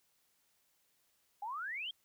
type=exponential sweep; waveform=sine; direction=up; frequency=788 to 3306 Hz; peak=-38 dBFS; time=1.42-1.91 s; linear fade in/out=5 ms; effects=white hiss -75 dBFS RMS until 2.04 s